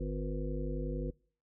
harmonic tone with a mistuned harmonic, 50.5 Hz, G#1, 48 cents flat, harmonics 1 / 3 / 5 / 7 / 9 / 10, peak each -35 / -40 / -42 / -43 / -45 / -45 dBFS, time 0-1.11 s, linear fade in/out 10 ms, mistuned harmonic 9, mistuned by +72 cents, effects noise-tail reverb RT60 0.5 s tail -25 dB re dry

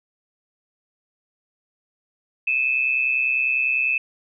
sine tone pair together, 2489 / 2619 Hz, D#7 / E7, 0 / -12 cents, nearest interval minor second, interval 88 cents, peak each -23 / -20 dBFS, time 2.47-3.98 s, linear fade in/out 5 ms, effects none

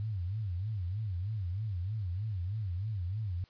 sine tone with vibrato, 98 Hz, G2, in tune, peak -32 dBFS, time 0-3.44 s, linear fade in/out 0 ms, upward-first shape sine, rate 3.2 Hz, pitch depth 220 cents each way, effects white hiss -64 dBFS RMS until 3.49 s + resampled to 11025 Hz

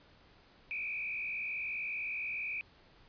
sine tone with frequency modulation, 2421 Hz, D#7, 48 cents flat, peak -35 dBFS, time 0.71-2.61 s, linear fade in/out 0 ms, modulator 59 Hz, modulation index 2.1, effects pink hiss -62 dBFS RMS until 3.08 s + resampled to 11025 Hz

